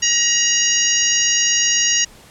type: harmonic tone with a mistuned harmonic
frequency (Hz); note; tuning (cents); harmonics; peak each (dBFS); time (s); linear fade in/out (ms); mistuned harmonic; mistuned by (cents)
948; A#5; +29; 2 / 3 / 4 / 5 / 6 / 7; -23 / -20 / -30 / -26 / -19 / -18; 0.02-2.05; 10; 4; +29
effects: pink hiss -45 dBFS RMS until 2.3 s + low-pass 12000 Hz 12 dB/octave